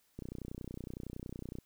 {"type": "click train", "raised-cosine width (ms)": 3, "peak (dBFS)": -29, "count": 44, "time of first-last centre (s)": [0.19, 1.586], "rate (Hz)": 30.8, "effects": ["white hiss -72 dBFS RMS until 1.65 s"]}